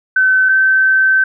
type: tone pair in turn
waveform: sine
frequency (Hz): 1525 / 1542.7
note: G6 / G6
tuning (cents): -48 / -28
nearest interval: unison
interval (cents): 20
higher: second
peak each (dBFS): -8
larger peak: neither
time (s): 0.16-0.49 / 0.49-1.24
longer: second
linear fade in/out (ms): 5
effects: none